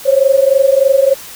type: tone pair together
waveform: sine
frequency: 531.1 / 554.4 Hz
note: C5 / C#5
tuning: +26 / 0 cents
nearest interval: minor second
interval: 74 cents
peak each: -10 dBFS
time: 0.05-1.15 s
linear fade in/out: 20 ms
effects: white hiss -32 dBFS RMS until 1.35 s